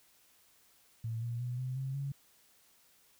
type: tone with pitch steps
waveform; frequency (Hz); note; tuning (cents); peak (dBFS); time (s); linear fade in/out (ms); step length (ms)
sine; 113.6 / 118.29 / 123.17 / 128.25 / 133.54 / 139.05; A#2 / A#2 / B2 / C3 / C3 / C#3; -44 / +26 / -4 / -34 / +36 / +6; -34; 1.04-2.12; 5; 180
effects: white hiss -66 dBFS RMS until 3.19 s